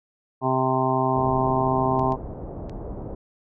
harmonic tone, 130.4 Hz, C3, 5 cents flat, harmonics 1 / 2 / 3 / 5 / 6 / 7 / 8, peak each -27 / -27 / -27 / -27 / -27 / -27 / -27 dBFS, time 0.41-2.17 s, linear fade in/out 50 ms
pink low-pass noise, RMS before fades -34 dBFS, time 1.15-3.15 s, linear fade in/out 5 ms, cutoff 750 Hz, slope 24 dB/octave
clicks, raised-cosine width 0.2 ms, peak -28 dBFS, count 3, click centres 1.994 / 2.122 / 2.696 s
effects none

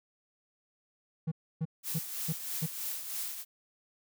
triangle tone bursts, 160 Hz, D#3, 49 cents sharp, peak -27 dBFS, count 5, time 1.27-2.665 s, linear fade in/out 10 ms, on 47 ms, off 290 ms
blue noise with tremolo, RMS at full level -35 dBFS, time 1.83-3.45 s, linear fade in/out 50 ms, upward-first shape triangle, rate 3.1 Hz, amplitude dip 60%
effects none

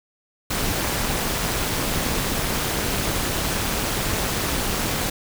pink noise with amplitude modulation, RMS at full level -21 dBFS, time 0.5-5.1 s, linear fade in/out 5 ms, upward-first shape sine, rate 215 Hz, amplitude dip 65%, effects none

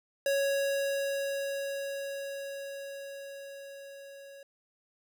square tone with level ramp, 554.4 Hz, C#5, in tune, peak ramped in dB -26 to -48 dBFS, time 0.26-4.43 s, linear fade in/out 2 ms, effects none

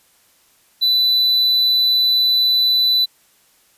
triangle tone, 3988 Hz, B7, 16 cents sharp, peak -11 dBFS, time 0.81-3.06 s, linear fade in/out 20 ms, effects white hiss -56 dBFS RMS until 3.77 s + resampled to 32000 Hz

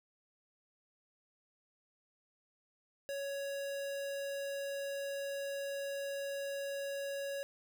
square tone, 557 Hz, C#5, 8 cents sharp, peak -38 dBFS, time 3.09-7.43 s, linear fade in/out 0 ms, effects none

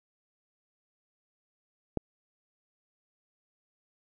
click, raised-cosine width 2 ms, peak -15 dBFS, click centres 1.973 s, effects none

